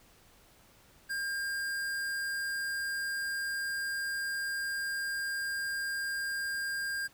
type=tone; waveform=square; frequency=1605 Hz; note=G6; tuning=40 cents sharp; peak=-33 dBFS; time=1.09-7.08 s; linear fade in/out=20 ms; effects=pink hiss -61 dBFS RMS until 7.13 s